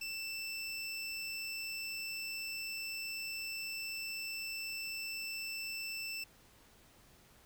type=tone; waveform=25% pulse; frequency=2664 Hz; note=E7; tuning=18 cents sharp; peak=-35 dBFS; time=0.01-6.24 s; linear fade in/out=5 ms; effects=pink hiss -63 dBFS RMS until 7.45 s